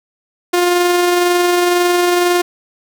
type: tone with amplitude modulation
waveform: sawtooth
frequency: 353.3 Hz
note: F4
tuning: 20 cents sharp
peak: -6 dBFS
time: 0.53-2.42 s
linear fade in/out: 10 ms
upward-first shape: sine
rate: 22 Hz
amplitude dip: 25%
effects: none